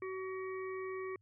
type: harmonic tone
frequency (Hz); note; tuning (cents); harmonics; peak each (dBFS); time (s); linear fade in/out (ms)
377.2; F#4; +33; 1 / 3 / 5 / 6; -39 / -47 / -51 / -52; 0.02-1.16; 2
effects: added 102 Hz sine -67 dBFS peak until 1.21 s